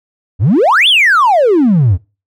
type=exponential two-way sweep; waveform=triangle; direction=up then down; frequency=81 to 3575 to 81 Hz; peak=-3 dBFS; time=0.39-1.98 s; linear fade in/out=50 ms; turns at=0.88 s; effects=noise-tail reverb RT60 0.3 s tail -26 dB re dry + tanh soft clip ceiling -2 dBFS